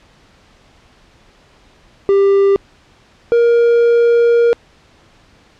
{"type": "tone pair in turn", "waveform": "triangle", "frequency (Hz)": [395.6, 470.5], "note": ["G4", "A#4"], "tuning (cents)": [16, 16], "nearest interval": "minor third", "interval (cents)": 300, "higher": "second", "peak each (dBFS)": -6, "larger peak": "neither", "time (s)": [[2.09, 2.56], [3.32, 4.53]], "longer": "second", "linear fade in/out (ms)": 0, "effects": ["pink hiss -49 dBFS RMS until 5.59 s", "low-pass 5000 Hz 12 dB/octave"]}